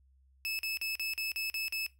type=tone bursts; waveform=30% pulse; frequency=2607 Hz; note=E7; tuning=20 cents flat; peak=-30 dBFS; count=8; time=0.45-1.864 s; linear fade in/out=0 ms; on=140 ms; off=42 ms; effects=noise-tail reverb RT60 0.2 s tail -17 dB re dry + added 66 Hz sine -62 dBFS peak until 1.99 s